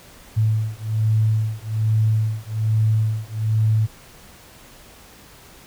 sine beating tone pair, 108.8 / 110 Hz, A2 / A2, -19 / 0 cents, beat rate 1.2 Hz, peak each -20 dBFS, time 0.36-3.87 s, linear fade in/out 20 ms, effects pink hiss -46 dBFS RMS until 5.66 s

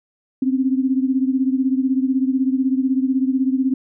sine beating tone pair, 259.1 / 275.1 Hz, C4 / C#4, -17 / -13 cents, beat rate 16 Hz, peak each -17 / -21 dBFS, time 0.42-3.74 s, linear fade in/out 5 ms, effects none

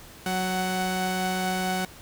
sawtooth tone pair together, 185 / 744.5 Hz, F#3 / F#5, 0 / +11 cents, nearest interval 2 octaves, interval 2411 cents, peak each -24 dBFS, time 0.26-1.85 s, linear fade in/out 2 ms, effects pink hiss -47 dBFS RMS until 2.01 s

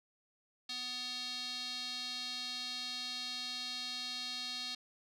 square tone with band-pass filter, 249.5 Hz, B3, 18 cents sharp, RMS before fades -41 dBFS, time 0.69-4.75 s, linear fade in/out 5 ms, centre 4100 Hz, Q 5, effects none

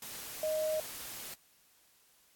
sine tone in noise, 622.3 Hz, D#5, in tune, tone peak -30 dBFS, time 0.43-0.8 s, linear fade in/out 2 ms, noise white, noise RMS -44 dBFS, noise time 0.02-1.34 s, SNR +11 dB, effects white hiss -66 dBFS RMS until 2.35 s + AAC 64 kbps

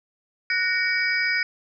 sine tone cluster, 1477 / 1859 / 2274 / 4934 Hz, F#6 / A#6 / C#7 / D#8, -3 / -5 / +44 / -15 cents, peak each -26 / -26 / -24 / -30 dBFS, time 0.5-1.43 s, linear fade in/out 2 ms, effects none

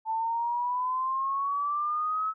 sine exponential sweep, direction up, 880 to 1299 Hz, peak -26 dBFS, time 0.05-2.34 s, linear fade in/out 50 ms, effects none

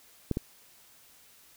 clicks, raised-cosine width 3 ms, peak -14 / -16 dBFS, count 2, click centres 0.313 / 0.371 s, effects white hiss -58 dBFS RMS until 1.56 s

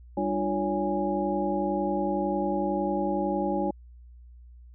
sine tone cluster, 198.2 / 300.1 / 351.1 / 563 / 825 Hz, G3 / D4 / F4 / C#5 / G#5, +19 / +38 / +9 / +27 / -12 cents, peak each -31 dBFS, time 0.17-3.71 s, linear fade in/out 5 ms, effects added 60 Hz sine -46 dBFS peak until 4.74 s

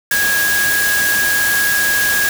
sine tone in noise, 1648 Hz, G#6, 14 cents flat, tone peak -14 dBFS, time 0.11-2.29 s, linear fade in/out 2 ms, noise white, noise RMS -19 dBFS, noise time 0.11-2.29 s, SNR +2 dB, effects none

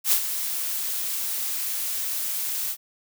blue noise with ADSR envelope, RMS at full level -18 dBFS, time 0.04-2.77 s, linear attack 81 ms, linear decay 76 ms, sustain -10 dB, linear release 64 ms, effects none

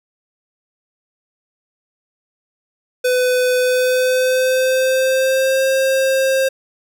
square tone with pitch glide, 502 to 531.9 Hz, B4 to C5, +28 to +28 cents, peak -14 dBFS, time 3.04-6.49 s, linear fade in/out 10 ms, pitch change +100 cents, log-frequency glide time 3.58-5.64 s, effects none

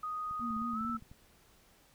sine tone with pitch glide, 1244.5 to 1318.5 Hz, D#6 to E6, 0 to 0 cents, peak -35 dBFS, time 0.03-0.97 s, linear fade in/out 5 ms, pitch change +100 cents, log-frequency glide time 0.73-0.8 s
clicks, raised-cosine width 5 ms, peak -40 dBFS, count 12, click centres 0.311 / 0.397 / 0.507 / 0.565 / 0.618 / 0.736 / 0.81 / 0.849 / 0.897 / 0.948 / 1.024 / 1.115 s
sine tone with vibrato, 228.4 Hz, A#3, 35 cents flat, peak -36 dBFS, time 0.39-1 s, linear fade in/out 50 ms, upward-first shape sine, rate 4.4 Hz, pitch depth 61 cents each way
effects pink hiss -64 dBFS RMS until 1.94 s

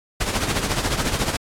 pink noise with tremolo, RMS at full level -20 dBFS, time 0.2-1.37 s, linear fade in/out 10 ms, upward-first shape triangle, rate 14 Hz, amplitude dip 70%, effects low-pass 10000 Hz 12 dB/octave + AAC 64 kbps

